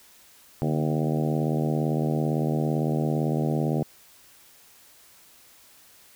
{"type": "harmonic tone with a mistuned harmonic", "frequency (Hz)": 77.78, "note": "D#2", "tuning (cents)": 0, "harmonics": [2, 3, 4, 5, 6, 7, 8, 9, 10], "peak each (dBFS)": [-25, -29, -31, -33, -35, -36, -37, -38, -39], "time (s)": [0.62, 3.83], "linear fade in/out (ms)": 0, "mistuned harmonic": 2, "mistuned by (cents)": -92, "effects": ["white hiss -54 dBFS RMS until 6.15 s"]}